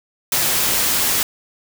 white noise, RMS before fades -18 dBFS, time 0.32-1.23 s, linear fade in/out 2 ms, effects none

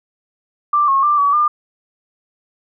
sine tone with pitch steps, 1179 / 1088 / 1184 / 1138 / 1202 Hz, D6 / C#6 / D6 / C#6 / D6, +6 / -33 / +14 / +45 / +40 cents, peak -11 dBFS, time 0.73-1.48 s, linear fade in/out 5 ms, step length 150 ms, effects none

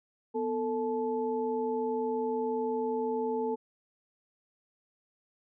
sine tone cluster, 247.7 / 446.4 / 868 Hz, B3 / A4 / A5, +5 / +25 / -24 cents, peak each -35 / -30 / -36 dBFS, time 0.34-3.56 s, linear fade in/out 20 ms, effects none

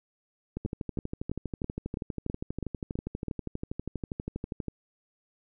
two click trains, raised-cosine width 3 ms, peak -20 / -19 dBFS, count 52 / 9, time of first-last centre 0.57-4.683 / 0.66-3.283 s, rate 12.4 / 3.05 Hz, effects none

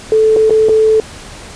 sine tone with dropouts, 437.6 Hz, A4, 9 cents flat, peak -6 dBFS, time 0.12-1 s, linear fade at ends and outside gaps 1 ms, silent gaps 0.363-0.367 / 0.497-0.506 / 0.686-0.693 s, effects pink hiss -32 dBFS RMS until 1.55 s + resampled to 22050 Hz

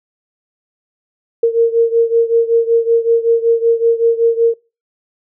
sine beating tone pair, 460 / 465.3 Hz, A#4 / A#4, -23 / -3 cents, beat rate 5.3 Hz, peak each -11 / -14 dBFS, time 1.43-4.54 s, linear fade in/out 5 ms, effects noise-tail reverb RT60 0.3 s tail -22 dB re dry

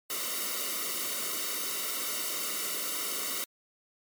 white noise with comb filter, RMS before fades -33 dBFS, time 0.1-3.44 s, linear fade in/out 0 ms, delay 1.2 ms, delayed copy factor -0.85, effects high-pass 200 Hz 12 dB/octave + MP3 96 kbps

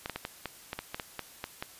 clicks, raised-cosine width 0.3 ms, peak -18 dBFS, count 12, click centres 0.059 / 0.097 / 0.16 / 0.251 / 0.457 / 0.731 / 0.79 / 0.945 / 0.998 / 1.193 / 1.441 / 1.625 s, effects white hiss -52 dBFS RMS until 1.79 s + resampled to 32000 Hz

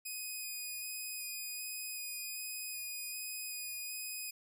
5% pulse tone with vibrato, 2489 Hz, D#7, in tune, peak -31 dBFS, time 0.05-4.31 s, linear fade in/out 10 ms, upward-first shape square, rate 1.3 Hz, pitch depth 10 cents each way, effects none

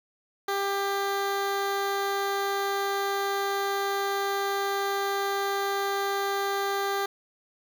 15% pulse tone with notch filter, 396.7 Hz, G4, 21 cents sharp, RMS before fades -28 dBFS, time 0.48-7.06 s, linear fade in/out 5 ms, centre 8300 Hz, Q 1.8, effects none

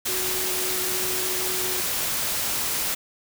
sine tone in noise, 370 Hz, F#4, in tune, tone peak -33 dBFS, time 0.08-1.81 s, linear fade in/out 10 ms, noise white, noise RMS -26 dBFS, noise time 0.05-2.95 s, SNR -10 dB, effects none

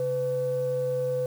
sine tone pair together, 135.51 / 504 Hz, C#3 / B4, -39 / +35 cents, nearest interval octave + major seventh, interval 2274 cents, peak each -32 / -24 dBFS, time 0-1.26 s, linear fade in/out 2 ms, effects tanh soft clip ceiling -20 dBFS + 8-bit

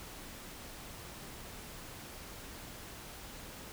silence, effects pink hiss -48 dBFS RMS until 3.72 s

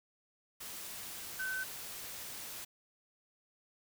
sine tone in noise, 1527 Hz, G6, 46 cents flat, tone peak -35 dBFS, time 1.39-1.64 s, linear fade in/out 10 ms, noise white, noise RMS -45 dBFS, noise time 0.6-2.65 s, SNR +7 dB, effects none

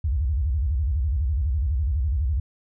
sine tone with vibrato, 69.1 Hz, C#2, 5 cents flat, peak -20 dBFS, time 0.04-2.4 s, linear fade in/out 5 ms, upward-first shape square, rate 12 Hz, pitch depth 250 cents each way, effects none

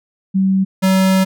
sine / square tone pair in turn, 191.5 / 189.63 Hz, G3 / F#3, -40 / +43 cents, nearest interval unison, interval 17 cents, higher first, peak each -11 dBFS, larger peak neither, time 0.34-0.65 / 0.82-1.25 s, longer second, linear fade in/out 20 ms, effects none

